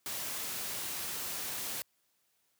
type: noise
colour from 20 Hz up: white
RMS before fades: -38 dBFS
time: 0.06-1.82 s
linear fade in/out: 0 ms
effects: white hiss -75 dBFS RMS until 2.59 s + high-pass 60 Hz 12 dB/octave